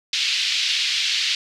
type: band-pass noise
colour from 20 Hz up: pink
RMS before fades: -22 dBFS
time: 0.13-1.35 s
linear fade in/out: 2 ms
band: 2600 to 4900 Hz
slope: 24 dB/octave
effects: none